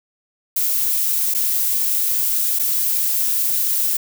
violet noise with dropouts, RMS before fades -19 dBFS, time 0.56-3.97 s, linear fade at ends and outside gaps 5 ms, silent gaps 1.34-1.347 / 2.589-2.594 s, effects none

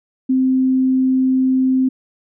sine tone, 260.3 Hz, C4, 9 cents flat, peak -12 dBFS, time 0.29-1.89 s, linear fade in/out 10 ms, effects none

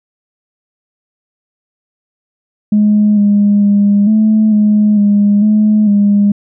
sine tone with pitch steps, 209.7 / 204.5 / 203 / 216.6 / 210.3 / 204.5 / 212.8 / 203.6 Hz, G#3 / G#3 / G#3 / A3 / G#3 / G#3 / G#3 / G#3, +17 / -26 / -39 / -27 / +22 / -26 / +42 / -34 cents, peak -5 dBFS, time 2.72-6.32 s, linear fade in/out 5 ms, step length 450 ms, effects tanh soft clip ceiling -2 dBFS

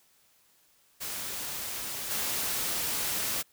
white noise with level steps, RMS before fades -36 / -31 dBFS, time 1-3.43 s, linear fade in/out 20 ms, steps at 2.1 s, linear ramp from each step 10 ms, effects white hiss -65 dBFS RMS until 3.52 s

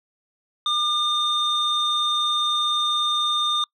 sine tone pair together, 1205 / 3632 Hz, D6 / A#7, +44 / -46 cents, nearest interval octave + perfect fifth, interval 1910 cents, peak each -22 / -19 dBFS, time 0.66-3.64 s, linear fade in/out 2 ms, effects noise-tail reverb RT60 0.1 s tail -26 dB re dry + tanh soft clip ceiling -16 dBFS

